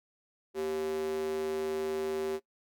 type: tone with high-pass filter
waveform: square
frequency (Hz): 77.78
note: D#2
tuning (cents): 0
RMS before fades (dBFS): -33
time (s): 0.54-2.4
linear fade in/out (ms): 50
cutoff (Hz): 360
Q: 7.1
effects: noise-tail reverb RT60 0.1 s tail -19 dB re dry